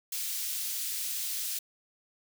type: high-pass noise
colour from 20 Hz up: white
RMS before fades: -34 dBFS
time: 0.12-1.59 s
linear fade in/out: 5 ms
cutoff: 3200 Hz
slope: 12 dB/octave
effects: none